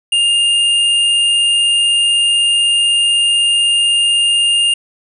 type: tone pair together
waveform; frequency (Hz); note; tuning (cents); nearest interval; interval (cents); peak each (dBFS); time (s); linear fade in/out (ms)
sine; 2816 / 8940; F7 / C#9; +14 / +14; octave + minor sixth; 2000; -10 / -20; 0.12-4.74; 5
effects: none